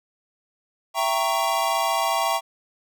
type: chord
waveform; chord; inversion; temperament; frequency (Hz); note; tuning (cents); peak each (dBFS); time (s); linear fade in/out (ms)
square; E diminished seventh; none; equal with one note detuned; 669.6 / 784 / 932.3 / 1108.7; E5 / G5 / Bb5 / Db6; +27 / 0 / 0 / 0; -27; 0.94-2.41; 50
effects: none